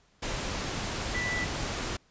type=tone in noise; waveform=sine; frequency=1975.5 Hz; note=B6; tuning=in tune; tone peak=-30 dBFS; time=1.14-1.45 s; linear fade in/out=10 ms; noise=pink; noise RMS=-33 dBFS; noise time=0.22-1.97 s; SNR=0 dB; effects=pink hiss -65 dBFS RMS until 2.1 s + resampled to 16000 Hz